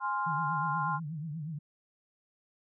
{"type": "chord", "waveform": "sine", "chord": "F minor", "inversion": "first", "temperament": "equal", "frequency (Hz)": [830.6, 1046.5, 1396.9], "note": ["Ab5", "C6", "F6"], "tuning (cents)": [0, 0, 0], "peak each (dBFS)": [-35, -31, -36], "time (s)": [0, 1], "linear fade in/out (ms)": 50}
{"type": "tone with vibrato", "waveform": "sine", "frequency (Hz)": 155.56, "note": "D#3", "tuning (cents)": 0, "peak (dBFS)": -35, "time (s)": [0.26, 1.59], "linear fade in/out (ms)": 10, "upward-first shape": "triangle", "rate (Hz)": 8.3, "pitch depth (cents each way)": 160}
{"effects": []}